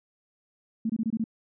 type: tone bursts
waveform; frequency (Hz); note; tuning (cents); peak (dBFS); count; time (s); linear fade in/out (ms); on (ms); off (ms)
sine; 223.6; A3; +28; -24; 6; 0.85-1.241; 5; 46; 23
effects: none